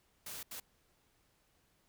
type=noise bursts at uneven times; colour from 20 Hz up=white; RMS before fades=-45 dBFS; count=2; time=0.26-0.43 / 0.51-0.6 s; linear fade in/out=5 ms; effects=pink hiss -73 dBFS RMS until 1.88 s